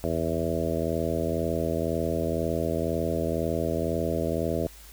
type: harmonic tone with a mistuned harmonic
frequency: 82 Hz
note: E2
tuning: 9 cents flat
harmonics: 1 / 2 / 3 / 4 / 5 / 6 / 7 / 8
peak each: -33 / -33 / -33 / -33 / -33 / -33 / -33 / -33 dBFS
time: 0.04-4.67 s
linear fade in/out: 0 ms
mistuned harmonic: 1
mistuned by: +24 cents
effects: added 53 Hz sine -48 dBFS peak until 4.92 s + white hiss -50 dBFS RMS until 4.92 s